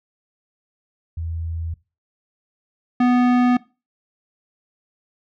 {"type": "tone pair in turn", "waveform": ["sine", "square"], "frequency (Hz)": [82.41, 247], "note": ["E2", "B3"], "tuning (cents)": [0, 0], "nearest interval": "octave + perfect fifth", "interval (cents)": 1900, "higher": "second", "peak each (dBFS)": [-24, -14], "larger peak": "second", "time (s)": [[1.17, 1.74], [3, 3.57]], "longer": "neither", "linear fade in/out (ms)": 5, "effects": ["noise-tail reverb RT60 0.3 s tail -21 dB re dry", "low-pass 2000 Hz 12 dB/octave"]}